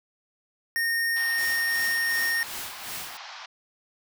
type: tone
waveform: square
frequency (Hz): 1843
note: A#6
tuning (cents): -20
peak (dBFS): -24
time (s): 0.76-2.43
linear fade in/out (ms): 0
type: band-pass noise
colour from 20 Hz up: pink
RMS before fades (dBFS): -42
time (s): 1.16-3.46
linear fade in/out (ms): 5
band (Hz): 710 to 5700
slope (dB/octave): 48
type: noise with tremolo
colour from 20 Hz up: white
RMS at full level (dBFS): -35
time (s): 1.38-3.17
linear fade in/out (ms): 0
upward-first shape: sine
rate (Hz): 2.7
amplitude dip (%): 70
effects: none